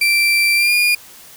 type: tone with pitch glide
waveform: 35% pulse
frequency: 2349 to 2426 Hz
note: D7 to D#7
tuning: 0 to -44 cents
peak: -10 dBFS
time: 0.01-0.95 s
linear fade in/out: 5 ms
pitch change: +56 cents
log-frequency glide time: 0.55-0.73 s
effects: white hiss -41 dBFS RMS until 1.36 s